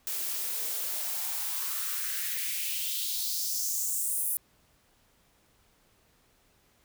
blue noise with high-pass filter sweep, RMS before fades -32 dBFS, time 0.07-4.37 s, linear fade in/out 0 ms, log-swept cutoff 270 to 11000 Hz, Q 2.9, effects pink hiss -66 dBFS RMS until 6.84 s

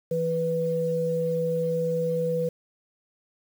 sine tone pair together, 164.82 / 493.9 Hz, E3 / B4, 0 / 0 cents, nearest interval octave + perfect fifth, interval 1900 cents, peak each -29 / -24 dBFS, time 0.11-2.49 s, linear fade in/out 5 ms, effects 8-bit

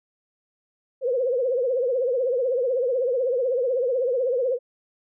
sine tone with vibrato, 504 Hz, B4, 35 cents sharp, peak -20 dBFS, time 1.01-4.59 s, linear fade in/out 50 ms, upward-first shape triangle, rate 16 Hz, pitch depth 150 cents each way, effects none

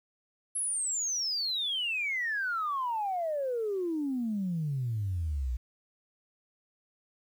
sine exponential sweep, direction down, 11110 to 58 Hz, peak -28 dBFS, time 0.55-5.57 s, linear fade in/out 10 ms, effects tanh soft clip ceiling -24 dBFS + 10-bit

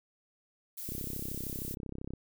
violet noise, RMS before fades -41 dBFS, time 0.77-1.75 s, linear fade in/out 10 ms
click train, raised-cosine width 3 ms, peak -27 dBFS, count 42, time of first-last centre 0.89-2.136 s, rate 32.9 Hz
effects none

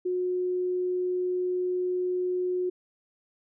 sine tone, 363 Hz, F#4, 33 cents flat, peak -25 dBFS, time 0.05-2.7 s, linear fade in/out 10 ms, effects none

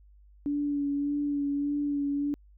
sine tone with vibrato, 286.8 Hz, D4, 41 cents flat, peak -26 dBFS, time 0.46-2.34 s, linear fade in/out 0 ms, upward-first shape sine, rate 1.7 Hz, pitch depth 21 cents each way, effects added 50 Hz sine -53 dBFS peak until 2.57 s

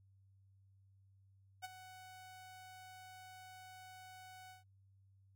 sawtooth tone with ADSR envelope, 745 Hz, F#5, 12 cents sharp, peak -38 dBFS, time 1.62-4.64 s, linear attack 25 ms, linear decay 25 ms, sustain -12 dB, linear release 140 ms, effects added 97 Hz sine -65 dBFS peak until 5.35 s

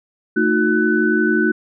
sine tone cluster, 224.2 / 310.9 / 362.3 / 1499 Hz, A3 / D#4 / F#4 / F#6, +33 / -1 / -36 / +22 cents, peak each -19 dBFS, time 0.36-1.52 s, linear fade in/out 10 ms, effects none

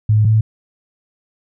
sine tone pair in turn, 107.3 / 109.55 Hz, A2 / A2, -43 / -7 cents, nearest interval unison, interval 36 cents, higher second, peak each -9 dBFS, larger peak neither, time 0.09-0.25 / 0.25-0.41 s, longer neither, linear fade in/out 5 ms, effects none

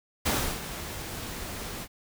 pink noise with ADSR envelope, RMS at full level -25 dBFS, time 0.25-1.88 s, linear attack 14 ms, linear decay 330 ms, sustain -12 dB, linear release 56 ms, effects none

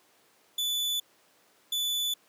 40% pulse tone pair in turn, 3479 / 3479 Hz, A7 / A7, -20 / -20 cents, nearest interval unison, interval 0 cents, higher neither, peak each -26 dBFS, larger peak neither, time 0.58-1 / 1.72-2.14 s, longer neither, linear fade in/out 5 ms, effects pink hiss -63 dBFS RMS until 2.28 s + high-pass 300 Hz 12 dB/octave

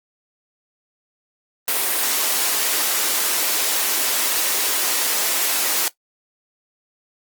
white high-pass noise, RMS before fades -20 dBFS, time 1.68-5.88 s, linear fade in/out 0 ms, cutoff 280 Hz, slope 24 dB/octave, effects noise-tail reverb RT60 0.1 s tail -17 dB re dry + Opus 32 kbps

